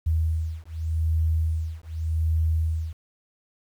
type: beating tone pair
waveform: sine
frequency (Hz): 79.8 / 80.65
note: D#2 / E2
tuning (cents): +44 / -37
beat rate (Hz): 0.85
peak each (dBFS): -25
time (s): 0.06-2.93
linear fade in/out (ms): 10
effects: 9-bit